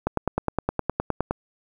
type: click train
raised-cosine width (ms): 1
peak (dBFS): -8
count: 13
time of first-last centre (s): 0.07-1.31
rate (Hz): 9.68
effects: 8-bit